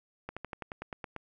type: slowing click train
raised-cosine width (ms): 0.5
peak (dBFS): -23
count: 10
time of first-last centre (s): 0.29-1.163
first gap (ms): 76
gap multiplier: 1.06
effects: none